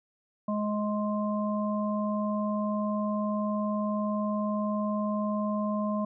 harmonic tone, 209.6 Hz, G#3, 16 cents sharp, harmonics 1 / 3 / 5, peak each -28 / -33 / -35 dBFS, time 0.48-6.05 s, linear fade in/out 5 ms, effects none

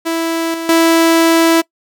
sawtooth tone with level steps, 329.6 Hz, E4, in tune, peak -11 / -16 / -4 dBFS, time 0.05-1.62 s, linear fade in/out 20 ms, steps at 0.54 / 0.69 s, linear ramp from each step 2 ms, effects noise-tail reverb RT60 0.1 s tail -23 dB re dry

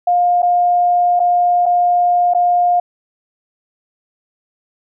sine tone with dropouts, 708 Hz, F5, 23 cents sharp, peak -10 dBFS, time 0.07-2.8 s, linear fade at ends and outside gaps 5 ms, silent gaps 0.421-0.428 / 1.195-1.2 / 1.658-1.662 / 2.337-2.347 s, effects none

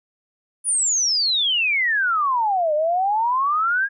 sine exponential two-way sweep, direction down then up, 9956 to 591 to 1661 Hz, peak -17 dBFS, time 0.64-3.89 s, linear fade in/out 50 ms, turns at 2.74 s, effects none

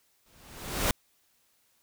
pink noise with exponential growth, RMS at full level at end -24 dBFS, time 0.26-0.91 s, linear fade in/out 2 ms, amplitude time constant 140 ms, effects white hiss -69 dBFS RMS until 1.82 s

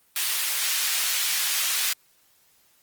pink high-pass noise, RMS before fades -25 dBFS, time 0.16-1.93 s, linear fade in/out 2 ms, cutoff 2300 Hz, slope 12 dB/octave, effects white hiss -62 dBFS RMS until 2.82 s + Opus 24 kbps

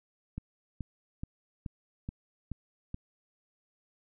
click train, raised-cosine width 5 ms, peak -24 dBFS, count 7, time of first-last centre 0.38-2.944 s, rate 2.34 Hz, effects none

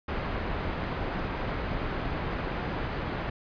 pink low-pass noise, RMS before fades -32 dBFS, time 0.08-3.3 s, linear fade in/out 5 ms, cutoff 2000 Hz, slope 12 dB/octave, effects resampled to 11025 Hz

